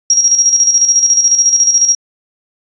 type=tone with tremolo; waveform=sine; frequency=5640 Hz; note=F8; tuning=16 cents sharp; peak=-5 dBFS; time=0.1-1.95 s; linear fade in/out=2 ms; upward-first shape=square; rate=14 Hz; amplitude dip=55%; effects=resampled to 16000 Hz